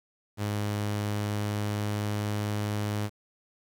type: tone with pitch glide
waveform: sawtooth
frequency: 103.83 to 104.43 Hz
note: G#2 to G#2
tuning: 0 to +10 cents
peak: -24 dBFS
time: 0.37-3.1 s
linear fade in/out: 50 ms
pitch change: +10 cents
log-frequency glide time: 0.88-2.35 s
effects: 9-bit